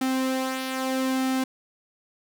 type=tone with flanger; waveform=sawtooth; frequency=261.6 Hz; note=C4; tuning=in tune; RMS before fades=-26 dBFS; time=0.01-1.44 s; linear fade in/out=5 ms; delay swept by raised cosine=2 to 3.7 ms; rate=0.79 Hz; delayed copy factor=-0.5; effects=none